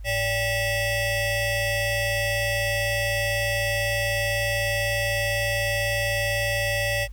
25% pulse ring-modulated tone, 684 Hz, F5, 36 cents flat, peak -16 dBFS, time 0.04-7.08 s, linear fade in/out 50 ms, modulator 1260 Hz, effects added 50 Hz sine -34 dBFS peak until 7.12 s + pink hiss -61 dBFS RMS until 7.12 s

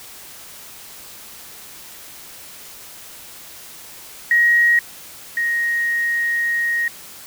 sine tone pair in turn, 1890 / 1874.8 Hz, A#6 / A#6, +23 / +9 cents, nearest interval unison, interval 14 cents, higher first, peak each -11 / -17 dBFS, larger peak first, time 4.31-4.79 / 5.37-6.88 s, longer second, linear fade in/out 2 ms, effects white hiss -39 dBFS RMS until 7.26 s

